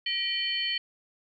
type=tone cluster; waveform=sine; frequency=1910 / 2372 / 3066 / 4393 Hz; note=A#6 / D7 / G7 / C#8; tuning=+42 / +17 / -39 / -16 cents; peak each=-35 / -35 / -29 / -34 dBFS; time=0.06-0.78 s; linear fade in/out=5 ms; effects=none